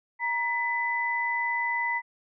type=tone pair together; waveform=sine; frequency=942.8 / 2000 Hz; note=A#5 / B6; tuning=+19 / +21 cents; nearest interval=octave + minor second; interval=1302 cents; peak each=-29 / -27 dBFS; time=0.19-2.02 s; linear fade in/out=50 ms; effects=none